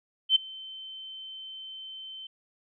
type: tone with ADSR envelope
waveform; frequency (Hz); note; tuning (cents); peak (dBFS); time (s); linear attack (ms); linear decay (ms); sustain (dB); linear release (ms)
sine; 3086; G7; -28; -15; 0.29-2.27; 66; 10; -24; 5
effects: none